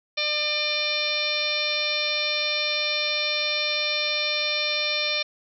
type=harmonic tone with a mistuned harmonic; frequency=599 Hz; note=D5; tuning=34 cents sharp; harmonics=1 / 2 / 3 / 4 / 5 / 6 / 7 / 8 / 9; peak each=-32 / -38 / -38 / -27 / -35 / -29 / -30 / -36 / -33 dBFS; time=0.17-5.23 s; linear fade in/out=10 ms; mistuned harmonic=9; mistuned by=+39 cents; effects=none